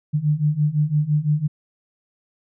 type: beating tone pair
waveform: sine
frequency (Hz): 146.83 / 152.73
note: D3 / D#3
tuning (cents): 0 / -32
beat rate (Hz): 5.9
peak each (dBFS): -21 / -19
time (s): 0.13-1.48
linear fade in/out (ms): 20
effects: none